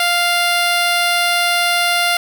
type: tone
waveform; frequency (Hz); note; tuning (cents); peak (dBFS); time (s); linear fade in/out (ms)
10% pulse; 698.5; F5; 0; -5; 0-2.17; 2
effects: none